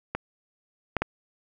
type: clicks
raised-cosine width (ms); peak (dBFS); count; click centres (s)
0.5; -13 / -9 / -10; 3; 0.15 / 0.967 / 1.02
effects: none